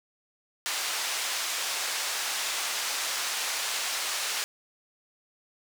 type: band-pass noise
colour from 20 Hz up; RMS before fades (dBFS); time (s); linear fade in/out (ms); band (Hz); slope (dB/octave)
white; -31; 0.66-4.44; 0; 700 to 6900; 12
effects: none